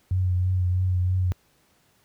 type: tone with vibrato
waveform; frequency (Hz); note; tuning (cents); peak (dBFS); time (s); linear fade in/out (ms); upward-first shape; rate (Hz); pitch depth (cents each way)
sine; 91.4; F#2; -21; -19; 0.11-1.32; 0; triangle; 3.1; 33
effects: pink hiss -63 dBFS RMS until 2.04 s + high-pass 60 Hz 12 dB/octave